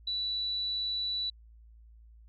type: tone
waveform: sine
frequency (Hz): 3951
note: B7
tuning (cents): 0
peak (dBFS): -30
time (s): 0.07-1.3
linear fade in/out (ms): 5
effects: added 56 Hz sine -52 dBFS peak until 2.28 s + AAC 64 kbps